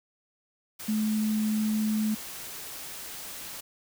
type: tone in noise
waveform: sine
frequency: 215.5 Hz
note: A3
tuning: 36 cents flat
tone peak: -24 dBFS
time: 0.88-2.15 s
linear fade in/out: 10 ms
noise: white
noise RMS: -40 dBFS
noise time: 0.79-3.61 s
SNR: +13 dB
effects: none